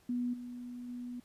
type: tone with level steps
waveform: sine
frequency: 244.6 Hz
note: B3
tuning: 16 cents flat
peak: -31 / -41 / -39 dBFS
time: 0.09-1.2 s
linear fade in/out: 5 ms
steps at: 0.33 / 0.88 s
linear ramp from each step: 10 ms
effects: pink hiss -66 dBFS RMS until 1.24 s + resampled to 32000 Hz